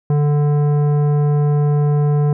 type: tone with tanh clipping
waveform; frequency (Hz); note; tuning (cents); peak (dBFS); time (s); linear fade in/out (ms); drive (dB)
sine; 146.83; D3; 0; -14; 0.1-2.33; 2; 13
effects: none